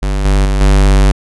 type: tone with level steps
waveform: square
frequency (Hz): 49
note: G1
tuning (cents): 0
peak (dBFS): -13 / -8 / -11 / -6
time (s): 0.02-1.12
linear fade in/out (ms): 10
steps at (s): 0.25 / 0.45 / 0.61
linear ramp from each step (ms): 2
effects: resampled to 24000 Hz